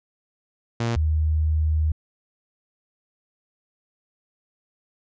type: tone pair in turn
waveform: sawtooth / sine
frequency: 116.54 / 77.78 Hz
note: A#2 / D#2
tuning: 0 / 0 cents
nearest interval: perfect fifth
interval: 700 cents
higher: first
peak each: -18 dBFS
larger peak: neither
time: 0.8-0.96 / 0.96-1.92 s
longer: second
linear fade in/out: 5 ms
effects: resampled to 16000 Hz